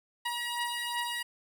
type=beating tone pair; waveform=15% pulse; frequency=955 / 957.7 Hz; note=A#5 / A#5; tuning=+42 / +46 cents; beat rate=2.7 Hz; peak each=-27 / -30 dBFS; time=0.25-1.23 s; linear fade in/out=10 ms; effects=none